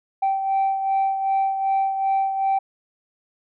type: beating tone pair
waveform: sine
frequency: 777 / 779.6 Hz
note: G5 / G5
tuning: -16 / -10 cents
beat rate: 2.6 Hz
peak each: -18 / -26 dBFS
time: 0.22-2.59 s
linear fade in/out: 10 ms
effects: tanh soft clip ceiling -15 dBFS